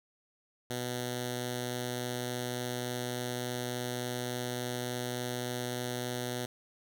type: tone with notch filter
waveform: 5% pulse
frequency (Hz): 123.47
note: B2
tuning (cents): 0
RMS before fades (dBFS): -36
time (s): 0.7-6.46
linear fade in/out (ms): 5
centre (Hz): 1100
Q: 0.85
effects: none